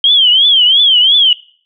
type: tone with vibrato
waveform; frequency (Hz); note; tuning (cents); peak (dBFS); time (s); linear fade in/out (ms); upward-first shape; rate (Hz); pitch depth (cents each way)
sine; 3174; G7; +21; -5; 0.04-1.33; 2; triangle; 2.9; 180
effects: noise-tail reverb RT60 0.5 s tail -22 dB re dry